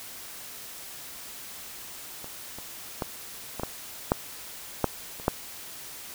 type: clicks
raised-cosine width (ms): 1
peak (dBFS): -26 / -26 / -14 / -18 / -14 / -6 / -7 / -27 / -7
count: 9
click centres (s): 2.244 / 2.586 / 3.022 / 3.597 / 3.634 / 4.119 / 4.843 / 5.199 / 5.281
effects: white hiss -42 dBFS RMS until 6.14 s